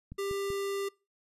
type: click train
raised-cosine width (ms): 5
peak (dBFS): -30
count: 3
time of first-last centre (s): 0.12-0.503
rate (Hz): 5.22
type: tone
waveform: square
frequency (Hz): 396.5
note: G4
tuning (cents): +20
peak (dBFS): -32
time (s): 0.18-0.89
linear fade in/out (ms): 10
effects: noise-tail reverb RT60 0.3 s tail -25 dB re dry + resampled to 32000 Hz